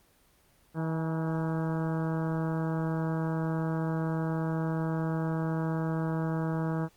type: harmonic tone with a mistuned harmonic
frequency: 160.9 Hz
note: E3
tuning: 42 cents flat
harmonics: 1 / 2 / 3 / 4 / 5 / 6 / 7 / 8 / 9 / 10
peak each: -29 / -35 / -39 / -41 / -43 / -45 / -46 / -47 / -48 / -49 dBFS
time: 0.74-6.89 s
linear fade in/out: 50 ms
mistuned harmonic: 5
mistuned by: +56 cents
effects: pink hiss -64 dBFS RMS until 6.96 s + Opus 24 kbps